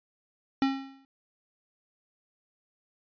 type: tone with exponential decay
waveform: square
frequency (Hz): 270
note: C#4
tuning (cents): -45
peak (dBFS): -21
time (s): 0.62-1.05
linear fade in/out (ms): 1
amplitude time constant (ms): 92
effects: resampled to 11025 Hz